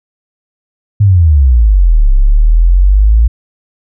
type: exponential two-way sweep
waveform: sine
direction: down then up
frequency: 106.3 to 32.94 to 57.9 Hz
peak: -3 dBFS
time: 1-3.28 s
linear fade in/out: 10 ms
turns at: 2.12 s
effects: none